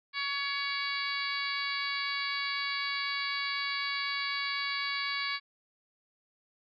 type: harmonic tone with a mistuned harmonic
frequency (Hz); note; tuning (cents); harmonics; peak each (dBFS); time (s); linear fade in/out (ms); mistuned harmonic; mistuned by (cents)
562; C#5; +24; 2 / 3 / 4 / 5 / 6 / 7 / 8 / 9; -38 / -38 / -35 / -44 / -43 / -40 / -39 / -47; 0.13-5.4; 50; 9; -68
effects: none